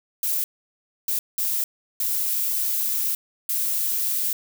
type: noise bursts at uneven times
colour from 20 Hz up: violet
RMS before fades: -24 dBFS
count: 5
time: 0.23-0.44 / 1.08-1.19 / 1.38-1.64 / 2-3.15 / 3.49-4.33 s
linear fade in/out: 2 ms
effects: none